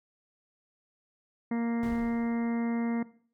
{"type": "harmonic tone", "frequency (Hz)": 233.1, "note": "A#3", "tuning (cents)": 0, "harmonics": [1, 2, 3, 4, 5, 6, 7, 8, 9], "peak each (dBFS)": [-27, -39, -43, -44, -50, -53, -56, -49, -48], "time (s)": [1.51, 3.03], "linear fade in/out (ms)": 5}
{"type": "noise with exponential decay", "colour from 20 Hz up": "brown", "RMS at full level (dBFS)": -35, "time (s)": [1.83, 2.62], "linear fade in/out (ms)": 0, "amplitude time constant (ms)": 170}
{"effects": ["noise-tail reverb RT60 0.5 s tail -18 dB re dry"]}